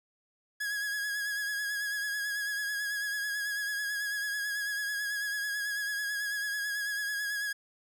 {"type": "tone with vibrato", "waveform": "45% pulse", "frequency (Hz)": 1665, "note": "G#6", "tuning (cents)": 4, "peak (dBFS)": -31, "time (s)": [0.6, 7.53], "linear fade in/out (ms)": 10, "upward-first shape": "triangle", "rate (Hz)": 9.1, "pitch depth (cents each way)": 44, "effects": []}